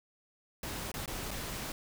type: noise with dropouts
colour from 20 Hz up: pink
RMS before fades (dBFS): -39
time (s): 0.63-1.72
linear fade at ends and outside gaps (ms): 2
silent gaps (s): 0.917-0.94 / 1.059-1.077 / 1.308-1.312
effects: none